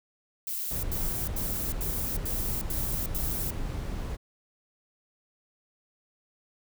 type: noise bursts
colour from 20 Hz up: violet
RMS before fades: -33 dBFS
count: 7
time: 0.47-3.506 s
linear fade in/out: 2 ms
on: 360 ms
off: 86 ms
type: noise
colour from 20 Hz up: brown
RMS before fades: -33 dBFS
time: 0.7-4.17 s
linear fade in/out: 20 ms
effects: none